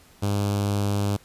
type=tone with notch filter; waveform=sawtooth; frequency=101.4 Hz; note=G#2; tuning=41 cents flat; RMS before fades=-24 dBFS; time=0.22-1.17 s; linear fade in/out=10 ms; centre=1900 Hz; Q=1.3; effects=pink hiss -54 dBFS RMS until 1.24 s + resampled to 32000 Hz